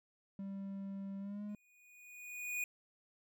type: tone with pitch glide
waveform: triangle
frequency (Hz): 196 to 207.7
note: G3 to G#3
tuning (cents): 0 to 0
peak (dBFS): -39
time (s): 0.39-1.55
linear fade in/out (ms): 2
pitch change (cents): +100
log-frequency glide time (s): 1.19-1.43
type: tone with exponential growth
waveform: square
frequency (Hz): 2462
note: D#7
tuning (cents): -19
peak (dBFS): -35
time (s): 1.49-2.64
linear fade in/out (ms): 2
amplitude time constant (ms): 250
effects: none